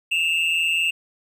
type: tone pair together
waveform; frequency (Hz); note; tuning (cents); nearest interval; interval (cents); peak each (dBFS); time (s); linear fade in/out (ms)
triangle; 2629 / 2794; E7 / F7; -5 / 0; minor second; 105; -20; 0.11-0.91; 10
effects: none